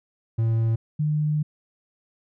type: tone pair in turn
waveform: triangle / sine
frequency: 113.3 / 151.24 Hz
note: A#2 / D#3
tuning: -49 / -49 cents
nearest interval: perfect fourth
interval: 500 cents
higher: second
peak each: -17 / -20 dBFS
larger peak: first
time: 0.38-0.76 / 0.99-1.43 s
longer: second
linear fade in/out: 10 ms
effects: none